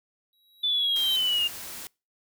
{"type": "tone with exponential growth", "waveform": "square", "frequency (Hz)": 3870, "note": "B7", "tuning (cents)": -36, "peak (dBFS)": -28, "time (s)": [0.33, 1.16], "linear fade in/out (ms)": 1, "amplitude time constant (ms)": 180}
{"type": "linear sweep", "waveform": "sine", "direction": "down", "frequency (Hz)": [3520, 2800], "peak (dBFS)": -22, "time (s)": [0.63, 1.48], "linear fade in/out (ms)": 10}
{"type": "noise", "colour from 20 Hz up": "white", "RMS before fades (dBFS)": -39, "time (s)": [0.96, 1.87], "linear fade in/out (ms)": 0}
{"effects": ["noise-tail reverb RT60 0.3 s tail -26 dB re dry"]}